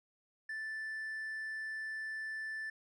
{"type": "tone with hard clipping", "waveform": "sine", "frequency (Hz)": 1760, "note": "A6", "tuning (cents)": 0, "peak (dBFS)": -39, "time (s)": [0.49, 2.7], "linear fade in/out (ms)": 5, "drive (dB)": 2, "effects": []}